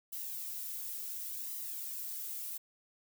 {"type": "noise with flanger", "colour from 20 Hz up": "violet", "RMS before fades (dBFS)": -41, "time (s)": [0.12, 2.58], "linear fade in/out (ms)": 10, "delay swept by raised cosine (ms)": [1, 2.4], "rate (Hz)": 0.7, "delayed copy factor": 0.6, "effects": []}